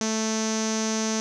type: tone with low-pass filter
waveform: sawtooth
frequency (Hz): 220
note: A3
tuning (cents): 0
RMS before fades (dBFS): -26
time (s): 0.01-1.2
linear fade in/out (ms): 0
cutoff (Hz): 6100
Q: 8.3
effects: none